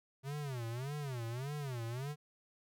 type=tone with vibrato; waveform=square; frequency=130.5 Hz; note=C3; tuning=4 cents flat; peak=-39 dBFS; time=0.23-2.16 s; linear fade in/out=50 ms; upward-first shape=sine; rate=1.7 Hz; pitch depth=230 cents each way; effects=none